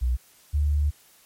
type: tone pair in turn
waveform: sine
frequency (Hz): 61.74 / 73.42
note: B1 / D2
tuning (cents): 0 / 0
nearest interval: minor third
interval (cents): 300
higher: second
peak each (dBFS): -20 / -19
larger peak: second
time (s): 0.01-0.17 / 0.53-0.91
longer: second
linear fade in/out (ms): 20
effects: white hiss -56 dBFS RMS until 1.25 s + MP3 64 kbps